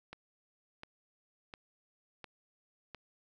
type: click train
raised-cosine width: 0.3 ms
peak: -29 dBFS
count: 5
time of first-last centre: 0.13-2.947 s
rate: 1.42 Hz
effects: none